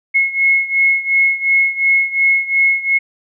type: beating tone pair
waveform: sine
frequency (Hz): 2173 / 2175.8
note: C#7 / C#7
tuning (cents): -35 / -33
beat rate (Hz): 2.8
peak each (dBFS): -13 / -16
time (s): 0.14-2.99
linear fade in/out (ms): 20
effects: none